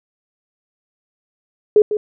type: tone with echo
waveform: sine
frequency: 421.9 Hz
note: G#4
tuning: 27 cents sharp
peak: -6 dBFS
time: 1.76-1.82 s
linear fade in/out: 2 ms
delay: 150 ms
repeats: 1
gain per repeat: -10 dB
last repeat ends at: 1.97 s
effects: none